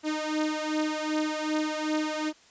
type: beating tone pair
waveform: sawtooth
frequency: 306.8 / 309.4 Hz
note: D#4 / D#4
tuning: -24 / -10 cents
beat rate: 2.6 Hz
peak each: -25 / -27 dBFS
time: 0.03-2.33 s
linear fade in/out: 50 ms
effects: white hiss -57 dBFS RMS until 2.5 s + resampled to 16000 Hz